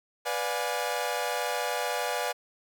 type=chord; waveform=sawtooth; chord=B diminished seventh; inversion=none; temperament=equal with one note detuned; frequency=493.9 / 587.3 / 714.4 / 830.6 Hz; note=B4 / D5 / F5 / Ab5; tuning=0 / 0 / +39 / 0 cents; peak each=-30 dBFS; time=0.25-2.33 s; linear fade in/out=20 ms; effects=none